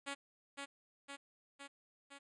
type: tone with echo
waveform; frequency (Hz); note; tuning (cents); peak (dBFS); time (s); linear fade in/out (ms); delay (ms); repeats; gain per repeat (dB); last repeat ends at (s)
5% pulse; 279.7; C#4; +16; -29; 0.06-0.15; 20; 510; 4; -3; 2.19
effects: resampled to 24000 Hz